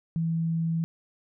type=tone; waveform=sine; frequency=164.4 Hz; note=E3; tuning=4 cents flat; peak=-24 dBFS; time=0.16-0.84 s; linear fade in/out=0 ms; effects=none